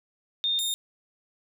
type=tone pair in turn; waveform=sine / sawtooth; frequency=3648 / 3662 Hz; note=A#7 / A#7; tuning=-38 / -32 cents; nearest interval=unison; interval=6 cents; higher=second; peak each=-23 dBFS; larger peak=neither; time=0.44-0.59 / 0.59-0.74 s; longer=neither; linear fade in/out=0 ms; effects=none